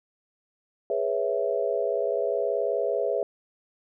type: chord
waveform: sine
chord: C# minor seventh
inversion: second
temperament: equal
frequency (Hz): 415.3 / 493.9 / 554.4 / 659.3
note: G#4 / B4 / C#5 / E5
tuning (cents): 0 / 0 / 0 / 0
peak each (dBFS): -29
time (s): 0.9-3.23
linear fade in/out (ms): 2
effects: none